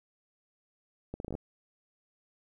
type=accelerating click train; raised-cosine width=2 ms; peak=-24 dBFS; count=8; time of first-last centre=1.14-1.351 s; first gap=61 ms; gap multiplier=0.75; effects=11-bit